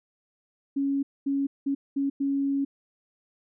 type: tone bursts at uneven times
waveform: sine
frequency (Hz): 277.2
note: C#4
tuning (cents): 0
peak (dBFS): -23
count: 5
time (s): 0.76-1.03 / 1.26-1.47 / 1.66-1.75 / 1.96-2.1 / 2.2-2.65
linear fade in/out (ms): 10
effects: none